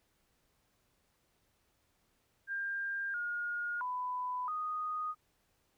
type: tone with pitch steps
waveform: sine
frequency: 1598 / 1429 / 998 / 1241 Hz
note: G6 / F6 / B5 / D#6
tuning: +33 / +39 / +18 / -5 cents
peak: -34 dBFS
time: 2.47-5.15 s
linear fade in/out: 50 ms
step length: 670 ms
effects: pink hiss -75 dBFS RMS until 5.77 s